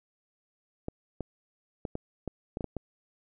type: clicks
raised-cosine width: 2 ms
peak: -20 dBFS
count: 9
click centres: 0.884 / 1.207 / 1.852 / 1.954 / 2.277 / 2.571 / 2.608 / 2.643 / 2.767 s
effects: none